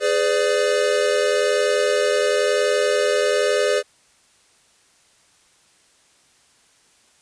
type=chord; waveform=square; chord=G# diminished; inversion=none; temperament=equal with one note detuned; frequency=415.3 / 506.3 / 587.3 Hz; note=G#4 / B4 / D5; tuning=0 / +43 / 0 cents; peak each=-22 dBFS; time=0-3.83 s; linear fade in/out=50 ms; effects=white hiss -57 dBFS RMS until 7.21 s + resampled to 22050 Hz